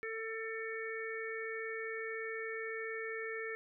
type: harmonic tone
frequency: 446.4 Hz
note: A4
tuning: 25 cents sharp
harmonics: 1 / 3 / 4 / 5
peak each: -41 / -49 / -43 / -45 dBFS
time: 0.03-3.55 s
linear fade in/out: 0 ms
effects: none